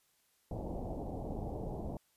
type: low-pass noise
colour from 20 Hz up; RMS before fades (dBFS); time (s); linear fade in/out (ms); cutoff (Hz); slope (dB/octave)
pink; -40; 0.51-1.97; 2; 820; 48
effects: white hiss -73 dBFS RMS until 2.16 s + resampled to 32000 Hz